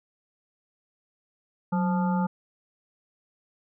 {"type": "harmonic tone with a mistuned harmonic", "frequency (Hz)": 174.61, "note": "F3", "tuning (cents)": 0, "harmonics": [1, 3, 5, 7, 8], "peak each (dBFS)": [-23, -36, -30, -38, -41], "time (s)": [1.72, 2.27], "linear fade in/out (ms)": 10, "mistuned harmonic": 1, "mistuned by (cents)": 93, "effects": []}